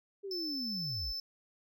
sine linear sweep, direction down, 407.7 to 41.18 Hz, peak -38 dBFS, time 0.23-1.13 s, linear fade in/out 20 ms
triangle tone, 5274 Hz, E8, in tune, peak -35 dBFS, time 0.31-1.2 s, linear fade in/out 2 ms
effects none

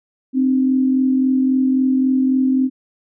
sine tone pair together, 260.6 / 304.3 Hz, C4 / D#4, -7 / -38 cents, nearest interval minor third, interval 269 cents, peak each -13 / -24 dBFS, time 0.33-2.7 s, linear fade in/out 50 ms, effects none

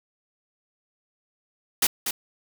white noise with echo, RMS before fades -20 dBFS, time 1.82-1.87 s, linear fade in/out 5 ms, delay 240 ms, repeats 1, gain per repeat -7 dB, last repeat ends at 2.11 s, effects none

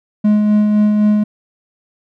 triangle tone with tremolo, 210.3 Hz, G#3, 22 cents sharp, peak -6 dBFS, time 0.24-1.24 s, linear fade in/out 10 ms, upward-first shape sine, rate 3.9 Hz, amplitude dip 30%, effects none

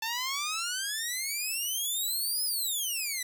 10% pulse exponential two-way sweep, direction up then down, 880 to 5150 to 1950 Hz, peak -22 dBFS, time 0.02-3.23 s, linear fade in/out 5 ms, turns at 2.44 s, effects 9-bit

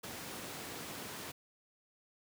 pink high-pass noise, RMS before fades -45 dBFS, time 0.03-1.32 s, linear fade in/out 10 ms, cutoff 140 Hz, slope 12 dB/octave, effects none

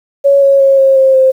sine tone with pitch steps, 558 / 551.3 / 544.6 / 538.1 / 531.6 / 525.2 Hz, C#5 / C#5 / C#5 / C5 / C5 / C5, +11 / -10 / -31 / +48 / +27 / +6 cents, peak -4 dBFS, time 0.24-1.32 s, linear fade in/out 20 ms, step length 180 ms, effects 7-bit

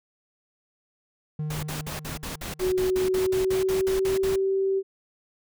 triangle tone with exponential decay, 152.6 Hz, D#3, 33 cents flat, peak -24 dBFS, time 1.39-3.37 s, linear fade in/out 5 ms, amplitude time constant 430 ms
pink noise bursts, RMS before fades -34 dBFS, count 16, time 1.5-4.36 s, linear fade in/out 5 ms, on 130 ms, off 52 ms
sine tone with pitch glide, 370 to 386.8 Hz, F#4 to G4, 0 to -23 cents, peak -21 dBFS, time 2.59-4.83 s, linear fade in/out 50 ms, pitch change +77 cents, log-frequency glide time 2.71-4.53 s
effects none

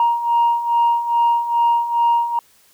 sine beating tone pair, 938 / 940.4 Hz, A#5 / A#5, +11 / +15 cents, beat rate 2.4 Hz, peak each -19 / -14 dBFS, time 0-2.39 s, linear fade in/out 2 ms, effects tanh soft clip ceiling -9 dBFS + white hiss -54 dBFS RMS until 2.73 s

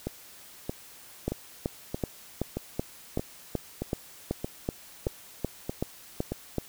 two click trains, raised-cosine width 2 ms, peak -17 / -14 dBFS, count 11 / 15, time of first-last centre 0.07-6.32 / 1.28-6.583 s, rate 1.6 / 2.64 Hz, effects white hiss -50 dBFS RMS until 6.68 s

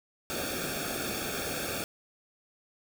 pink noise with comb filter, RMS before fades -34 dBFS, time 0.3-1.84 s, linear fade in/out 0 ms, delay 1 ms, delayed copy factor -1, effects none

